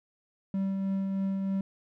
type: tone with tremolo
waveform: triangle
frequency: 193.8 Hz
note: G3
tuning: 20 cents flat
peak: -24 dBFS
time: 0.54-1.61 s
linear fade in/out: 2 ms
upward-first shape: triangle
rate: 3.2 Hz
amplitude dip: 30%
effects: none